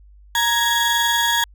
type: tone cluster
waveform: 35% pulse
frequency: 935 / 1667 / 3355 Hz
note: A#5 / G#6 / G#7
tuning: +5 / +6 / +17 cents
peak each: -19 dBFS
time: 0.35-1.44 s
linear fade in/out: 2 ms
effects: added 50 Hz sine -44 dBFS peak until 1.54 s